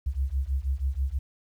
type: beating tone pair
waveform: sine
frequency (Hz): 64.3 / 70.5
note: C2 / C#2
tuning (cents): -30 / +30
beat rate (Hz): 6.2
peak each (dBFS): -28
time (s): 0.06-1.19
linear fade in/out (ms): 10
effects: 10-bit